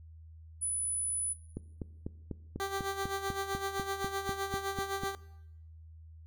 sine tone, 9956 Hz, D#9, in tune, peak -30 dBFS, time 0.61-1.34 s, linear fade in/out 20 ms
click train, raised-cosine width 3 ms, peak -24 dBFS, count 15, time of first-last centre 1.57-5.035 s, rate 4.04 Hz
15% pulse tone with tremolo, 392 Hz, G4, in tune, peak -25 dBFS, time 2.6-5.15 s, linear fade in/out 0 ms, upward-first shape sine, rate 7.8 Hz, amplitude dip 65%
effects noise-tail reverb RT60 0.9 s tail -19 dB re dry + added 80 Hz sine -49 dBFS peak until 6.26 s

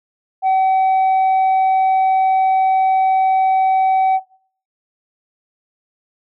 sine tone, 761 Hz, F#5, 48 cents sharp, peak -9 dBFS, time 0.42-4.2 s, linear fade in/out 50 ms, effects noise-tail reverb RT60 0.5 s tail -21 dB re dry + tanh soft clip ceiling -11 dBFS

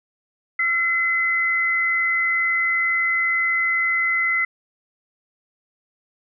sine tone pair together, 1360.2 / 2038 Hz, F6 / C7, -46 / -46 cents, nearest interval perfect fifth, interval 700 cents, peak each -27 / -18 dBFS, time 0.59-4.45 s, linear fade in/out 5 ms, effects none

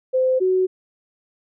sine tone pair in turn, 516 / 372.3 Hz, C5 / F#4, -24 / +11 cents, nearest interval tritone, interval 565 cents, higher first, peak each -15 dBFS, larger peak neither, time 0.13-0.4 / 0.4-0.67 s, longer neither, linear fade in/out 20 ms, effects none

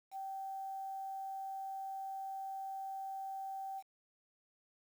sine tone with quantisation, 775 Hz, G5, 20 cents flat, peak -40 dBFS, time 0.11-3.83 s, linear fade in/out 50 ms, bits 10, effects none

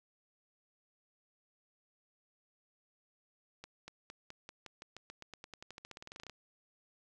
accelerating click train, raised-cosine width 0.2 ms, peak -30 dBFS, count 27, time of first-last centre 3.64-6.297 s, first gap 240 ms, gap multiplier 0.92, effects none

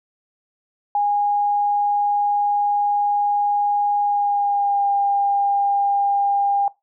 sine tone with pitch glide, 820 to 803.6 Hz, G#5 to G5, -22 to +43 cents, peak -16 dBFS, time 0.95-6.68 s, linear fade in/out 2 ms, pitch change -35 cents, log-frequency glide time 4.01-4.88 s, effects noise-tail reverb RT60 0.2 s tail -20 dB re dry

